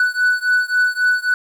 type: beating tone pair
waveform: triangle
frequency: 1485 / 1488.7 Hz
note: F#6 / F#6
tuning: +6 / +10 cents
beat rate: 3.7 Hz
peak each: -15 / -16 dBFS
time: 0-1.34 s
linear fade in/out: 2 ms
effects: 8-bit